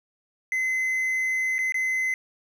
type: tone with dropouts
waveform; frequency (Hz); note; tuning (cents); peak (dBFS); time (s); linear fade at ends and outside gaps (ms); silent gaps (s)
triangle; 2047; C7; -38; -21; 0.52-2.14; 1; 1.583-1.589 / 1.722-1.743
effects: none